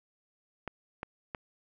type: clicks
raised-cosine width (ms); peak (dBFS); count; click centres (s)
0.5; -21; 3; 0.677 / 1.031 / 1.348
effects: none